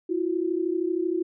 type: tone pair together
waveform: sine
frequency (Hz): 331.8 / 364.7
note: E4 / F#4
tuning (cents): +11 / -25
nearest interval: major second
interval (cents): 164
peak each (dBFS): -26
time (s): 0.09-1.23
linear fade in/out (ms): 10
effects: none